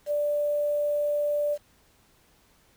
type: tone with quantisation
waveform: sine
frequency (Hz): 587.3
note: D5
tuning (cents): 0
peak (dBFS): -23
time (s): 0.06-1.58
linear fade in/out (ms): 50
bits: 8
effects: pink hiss -62 dBFS RMS until 2.76 s